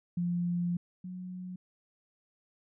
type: tone pair in turn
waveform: sine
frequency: 174.61 / 182.4 Hz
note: F3 / F#3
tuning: 0 / -24 cents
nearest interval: minor second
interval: 76 cents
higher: second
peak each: -28 / -38 dBFS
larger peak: first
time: 0.17-0.77 / 1.04-1.56 s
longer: first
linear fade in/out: 5 ms
effects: none